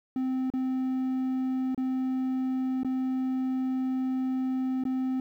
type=tone with dropouts; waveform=triangle; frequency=259.5 Hz; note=C4; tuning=14 cents flat; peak=-24 dBFS; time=0.16-5.2 s; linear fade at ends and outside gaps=2 ms; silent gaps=0.502-0.537 / 1.747-1.777 / 2.833-2.847 / 4.838-4.852 s; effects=11-bit